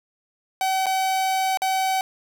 45% pulse tone with dropouts, 761 Hz, F#5, 48 cents sharp, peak -20 dBFS, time 0.61-2.01 s, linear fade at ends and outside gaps 1 ms, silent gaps 0.859-0.866 / 1.573-1.619 s, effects none

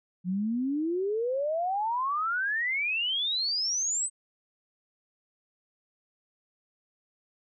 sine exponential sweep, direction up, 174.61 to 8330 Hz, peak -26 dBFS, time 0.24-4.1 s, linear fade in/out 50 ms, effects none

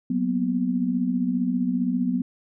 sine tone cluster, 186.5 / 233.6 / 248.7 Hz, F#3 / A#3 / B3, +14 / +4 / +12 cents, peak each -26 / -30 / -23 dBFS, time 0.1-2.22 s, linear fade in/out 5 ms, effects none

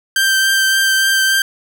sawtooth tone with vibrato, 1568 Hz, G6, in tune, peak -8 dBFS, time 0.16-1.42 s, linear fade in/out 2 ms, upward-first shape triangle, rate 3.5 Hz, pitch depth 15 cents each way, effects none

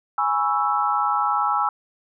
sine chord, C# minor seventh, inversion second, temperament equal, 830.6 / 987.8 / 1108.7 / 1318.5 Hz, G#5 / B5 / C#6 / E6, 0 / 0 / 0 / 0 cents, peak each -23 / -27 / -27 / -22 dBFS, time 0.18-1.69 s, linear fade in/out 2 ms, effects none

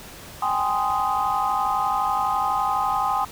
sine chord, Ab major seventh, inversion third, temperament just, 778.7 / 830.6 / 1038.3 / 1245.9 Hz, G5 / Ab5 / C6 / Eb6, -12 / 0 / -14 / +2 cents, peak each -25 dBFS, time 0.42-3.25 s, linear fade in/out 5 ms, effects tanh soft clip ceiling -11 dBFS + pink hiss -41 dBFS RMS until 3.31 s

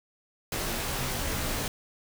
pink noise with comb filter, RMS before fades -31 dBFS, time 0.52-1.68 s, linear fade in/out 2 ms, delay 19 ms, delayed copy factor -0.7, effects none

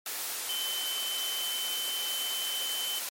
sine tone in noise, 3061 Hz, G7, 42 cents flat, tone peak -32 dBFS, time 0.49-2.99 s, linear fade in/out 2 ms, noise white, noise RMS -35 dBFS, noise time 0.06-3.09 s, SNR 0 dB, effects high-pass 400 Hz 12 dB/octave + MP3 64 kbps

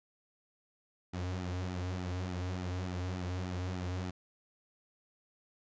sawtooth tone with flanger, 90.9 Hz, F#2, 30 cents flat, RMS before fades -37 dBFS, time 1.13-4.11 s, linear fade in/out 10 ms, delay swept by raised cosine 1.8 to 5.8 ms, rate 3.4 Hz, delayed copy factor -0.7, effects resampled to 16000 Hz

